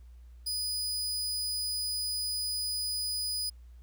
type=tone; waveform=sawtooth; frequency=4970 Hz; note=D#8; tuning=3 cents flat; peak=-28 dBFS; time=0.46-3.5 s; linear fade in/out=10 ms; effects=added 60 Hz sine -48 dBFS peak until 3.82 s + pink hiss -72 dBFS RMS until 3.82 s